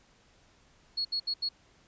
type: tone bursts at uneven times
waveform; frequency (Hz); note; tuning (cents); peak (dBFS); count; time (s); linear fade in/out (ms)
sine; 4338; C#8; -38; -28; 4; 0.97-1.05 / 1.12-1.2 / 1.27-1.34 / 1.42-1.49; 10
effects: pink hiss -63 dBFS RMS until 1.87 s + resampled to 16000 Hz